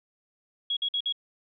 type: tone bursts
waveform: sine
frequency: 3322 Hz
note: G#7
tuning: in tune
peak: -25 dBFS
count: 4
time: 0.7-1.125 s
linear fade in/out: 5 ms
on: 68 ms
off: 51 ms
effects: none